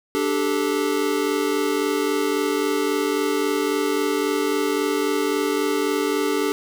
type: chord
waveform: square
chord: D suspended fourth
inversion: none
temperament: equal with one note detuned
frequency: 293.7 / 392 / 435.7 Hz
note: D4 / G4 / A4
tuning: 0 / 0 / -17 cents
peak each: -25 dBFS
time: 0.15-6.52 s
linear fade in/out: 0 ms
effects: none